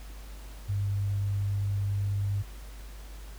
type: tone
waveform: sine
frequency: 100 Hz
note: G2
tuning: 35 cents sharp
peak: -26 dBFS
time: 0.68-2.43 s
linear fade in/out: 20 ms
effects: added 50 Hz sine -41 dBFS peak until 3.38 s + pink hiss -52 dBFS RMS until 3.38 s